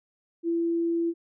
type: tone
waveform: sine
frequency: 336.3 Hz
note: E4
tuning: 35 cents sharp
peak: -23 dBFS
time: 0.43-1.14 s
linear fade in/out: 50 ms
effects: none